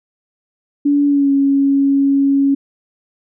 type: tone with pitch glide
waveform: sine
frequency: 286.7 to 276.9 Hz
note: D4 to C#4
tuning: -42 to -2 cents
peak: -10 dBFS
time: 0.85-2.55 s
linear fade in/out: 10 ms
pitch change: -60 cents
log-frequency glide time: 1.07-1.31 s
effects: none